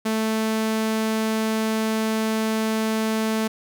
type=tone; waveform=sawtooth; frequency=220 Hz; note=A3; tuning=in tune; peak=-17 dBFS; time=0.05-3.48 s; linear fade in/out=10 ms; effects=none